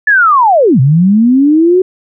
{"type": "linear two-way sweep", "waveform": "sine", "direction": "down then up", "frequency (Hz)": [1752, 123.5, 377.7], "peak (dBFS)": -4, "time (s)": [0.07, 1.82], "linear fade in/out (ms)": 5, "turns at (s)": 0.8, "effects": []}